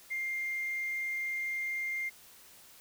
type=tone; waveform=sine; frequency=2108 Hz; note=C7; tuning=12 cents sharp; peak=-31 dBFS; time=0.1-2.1 s; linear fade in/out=20 ms; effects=tanh soft clip ceiling -28 dBFS + white hiss -56 dBFS RMS until 2.8 s